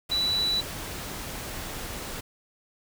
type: tone in noise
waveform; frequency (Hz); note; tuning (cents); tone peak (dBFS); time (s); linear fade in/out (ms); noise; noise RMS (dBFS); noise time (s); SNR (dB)
sine; 3951; B7; 0; -23; 0.11-0.61; 10; pink; -36; 0.09-2.21; +10
effects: none